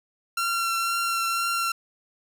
sawtooth tone with vibrato, 1365 Hz, F6, 40 cents flat, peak -20 dBFS, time 0.37-1.72 s, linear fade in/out 5 ms, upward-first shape triangle, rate 2 Hz, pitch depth 16 cents each way, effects none

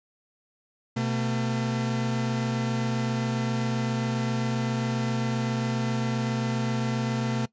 40% pulse tone pair together, 126.2 / 224.9 Hz, B2 / A3, +38 / +38 cents, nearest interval minor seventh, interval 1000 cents, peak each -27 dBFS, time 0.96-7.46 s, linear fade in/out 10 ms, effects noise-tail reverb RT60 0.1 s tail -19 dB re dry + resampled to 16000 Hz

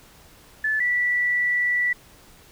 sine tone pair in turn, 1738 / 1959.4 Hz, A6 / B6, -22 / -14 cents, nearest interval major second, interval 208 cents, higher second, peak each -20 / -19 dBFS, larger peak second, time 0.64-0.8 / 0.8-1.93 s, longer second, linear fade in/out 5 ms, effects pink hiss -51 dBFS RMS until 2.51 s

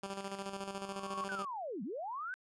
10% pulse tone with tremolo, 196.2 Hz, G3, 2 cents sharp, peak -30 dBFS, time 0.03-1.45 s, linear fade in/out 5 ms, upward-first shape square, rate 14 Hz, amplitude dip 55%
sine tone with exponential growth, 1108.7 Hz, C#6, in tune, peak -34 dBFS, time 0.59-1.24 s, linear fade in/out 0 ms, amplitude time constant 140 ms
sine linear two-way sweep, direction down then up, 1560 to 176.7 to 1560 Hz, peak -38 dBFS, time 1.29-2.34 s, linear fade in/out 0 ms, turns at 1.83 s
effects resampled to 24000 Hz

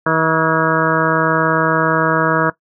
harmonic tone with a mistuned harmonic, 160.4 Hz, E3, 47 cents flat, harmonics 1 / 2 / 3 / 4 / 6 / 7 / 8 / 9 / 10, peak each -21 / -21 / -21 / -21 / -21 / -21 / -21 / -21 / -21 dBFS, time 0.06-2.5 s, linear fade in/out 5 ms, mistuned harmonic 10, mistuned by +40 cents, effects noise-tail reverb RT60 0.1 s tail -17 dB re dry

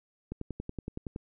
click train, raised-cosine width 3 ms, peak -23 dBFS, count 10, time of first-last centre 0.32-1.161 s, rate 10.7 Hz, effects none

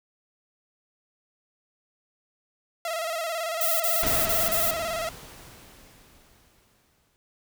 sawtooth tone with vibrato, 659.3 Hz, E5, in tune, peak -24 dBFS, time 2.85-5.09 s, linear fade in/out 2 ms, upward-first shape square, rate 18 Hz, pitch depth 55 cents each way
violet noise bursts, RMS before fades -25 dBFS, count 5, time 3.61-4.708 s, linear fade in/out 2 ms, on 190 ms, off 37 ms
pink noise with exponential decay, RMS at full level -29 dBFS, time 4.03-7.16 s, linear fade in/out 0 ms, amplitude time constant 680 ms
effects none

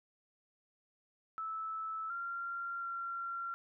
sine tone with pitch steps, 1310 / 1381 / 1372 Hz, E6 / F6 / F6, -11 / -20 / -31 cents, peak -37 dBFS, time 1.38-3.54 s, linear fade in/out 0 ms, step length 720 ms, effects none

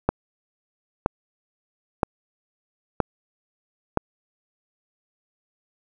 click train, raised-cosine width 1 ms, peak -4 dBFS, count 5, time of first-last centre 0.09-3.973 s, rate 1.03 Hz, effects none

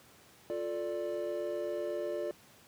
triangle chord, D minor, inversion first, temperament just, 352.4 / 440.5 / 587.3 Hz, F4 / A4 / D5, +16 / +2 / 0 cents, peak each -36 / -38 / -34 dBFS, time 0.5-2.31 s, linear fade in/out 0 ms, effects pink hiss -59 dBFS RMS until 2.67 s + high-pass 100 Hz 12 dB/octave

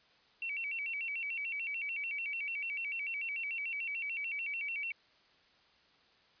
sine tone with vibrato, 2489 Hz, D#7, in tune, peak -35 dBFS, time 0.42-4.92 s, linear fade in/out 2 ms, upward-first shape square, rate 6.8 Hz, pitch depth 150 cents each way, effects white hiss -66 dBFS RMS until 6.4 s + resampled to 11025 Hz

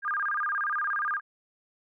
sine tone with vibrato, 1396.9 Hz, F6, in tune, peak -26 dBFS, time 0.02-1.21 s, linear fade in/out 50 ms, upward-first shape square, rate 17 Hz, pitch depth 250 cents each way, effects none

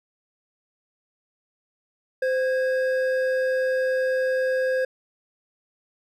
triangle tone pair together, 517.2 / 1642 Hz, C5 / G#6, -20 / -20 cents, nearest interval octave + minor sixth, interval 2000 cents, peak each -19 / -28 dBFS, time 2.22-4.85 s, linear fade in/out 5 ms, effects none

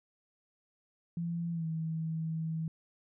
sine tone with pitch glide, 169.5 to 161.01 Hz, E3 to E3, +49 to -40 cents, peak -32 dBFS, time 1.17-2.68 s, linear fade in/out 2 ms, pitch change -89 cents, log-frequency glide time 1.52-1.66 s, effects none

